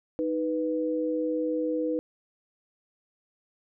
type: tone pair together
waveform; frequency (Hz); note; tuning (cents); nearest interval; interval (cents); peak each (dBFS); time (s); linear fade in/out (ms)
sine; 312.2 / 493.9; D#4 / B4; +6 / 0; minor sixth; 794; -28; 0.19-1.99; 0
effects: none